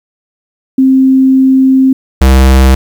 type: tone pair in turn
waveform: sine / square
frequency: 263.9 / 65.83 Hz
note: C4 / C2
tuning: +15 / +11 cents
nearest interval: 2 octaves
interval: 2404 cents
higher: first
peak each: -3 dBFS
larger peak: neither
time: 0.78-1.93 / 2.21-2.75 s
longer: first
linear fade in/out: 5 ms
effects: 7-bit